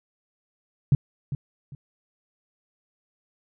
sine tone with echo, 138.59 Hz, C#3, in tune, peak -13 dBFS, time 0.92-0.95 s, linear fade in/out 2 ms, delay 400 ms, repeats 2, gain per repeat -12 dB, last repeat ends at 1.75 s, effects none

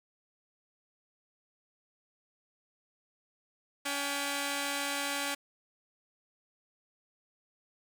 5% pulse tone pair together, 283 / 795 Hz, C#4 / G5, +36 / +24 cents, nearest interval octave + tritone, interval 1788 cents, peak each -22 / -25 dBFS, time 3.85-5.35 s, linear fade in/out 10 ms, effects none

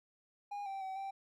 triangle tone with pitch steps, 815 / 780 / 763 / 781 Hz, G#5 / G5 / G5 / G5, -33 / -9 / -47 / -7 cents, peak -37 dBFS, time 0.51-1.11 s, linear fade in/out 10 ms, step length 150 ms, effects none

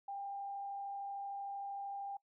sine tone with frequency modulation, 797 Hz, G5, 28 cents sharp, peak -40 dBFS, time 0.08-2.17 s, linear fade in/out 5 ms, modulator 33.1 Hz, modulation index 0.28, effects noise-tail reverb RT60 0.1 s tail -21 dB re dry

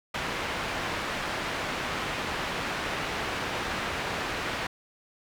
white low-pass noise, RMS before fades -32 dBFS, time 0.14-4.67 s, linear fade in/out 5 ms, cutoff 2200 Hz, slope 12 dB/octave, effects none

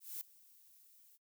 violet noise with ADSR envelope, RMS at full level -42 dBFS, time 0-1.18 s, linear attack 210 ms, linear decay 4 ms, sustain -22 dB, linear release 30 ms, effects noise-tail reverb RT60 0.1 s tail -23 dB re dry

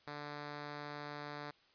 5% pulse tone, 146.83 Hz, D3, in tune, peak -32 dBFS, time 0.07-1.51 s, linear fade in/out 5 ms, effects white hiss -68 dBFS RMS until 1.74 s + resampled to 11025 Hz

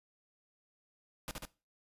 pink noise with echo, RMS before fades -40 dBFS, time 1.28-1.31 s, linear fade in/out 0 ms, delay 71 ms, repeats 2, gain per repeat -2 dB, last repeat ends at 1.452 s, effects noise-tail reverb RT60 0.3 s tail -19 dB re dry + resampled to 32000 Hz

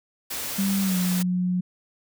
white noise, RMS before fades -31 dBFS, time 0.3-1.23 s, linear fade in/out 10 ms
sine tone with pitch glide, 196 to 180.77 Hz, G3 to F#3, 0 to -40 cents, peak -21 dBFS, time 0.58-1.61 s, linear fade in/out 10 ms, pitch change -140 cents, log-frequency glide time 0.82-0.98 s
effects none

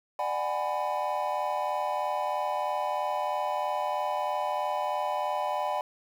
triangle chord, G# half-diminished seventh, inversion second, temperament just, 598 / 747.5 / 830.6 / 996.7 Hz, D5 / F#5 / G#5 / B5, +31 / +17 / 0 / +16 cents, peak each -31 dBFS, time 0.19-5.81 s, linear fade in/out 2 ms, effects 9-bit

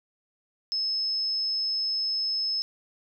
sine tone, 5200 Hz, E8, 24 cents flat, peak -25 dBFS, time 0.72-2.62 s, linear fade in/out 0 ms, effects none

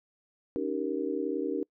sine chord, Eb dominant seventh, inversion third, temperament just, 280 / 311.1 / 388.9 / 466.7 Hz, Db4 / Eb4 / G4 / Bb4, +18 / 0 / -14 / +2 cents, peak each -34 dBFS, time 0.56-1.63 s, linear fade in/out 0 ms, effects noise-tail reverb RT60 0.1 s tail -26 dB re dry

